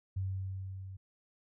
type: tone with level ramp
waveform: sine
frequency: 95.3 Hz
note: G2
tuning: 48 cents flat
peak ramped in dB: -31 to -43 dBFS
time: 0.16-0.97 s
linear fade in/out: 10 ms
effects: none